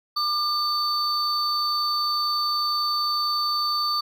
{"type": "tone pair together", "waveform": "triangle", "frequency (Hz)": [1200, 4531], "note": ["D6", "C#8"], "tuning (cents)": [37, 37], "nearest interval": "octave + major seventh", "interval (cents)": 2300, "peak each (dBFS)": -23, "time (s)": [0.16, 4.01], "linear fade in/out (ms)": 10, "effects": []}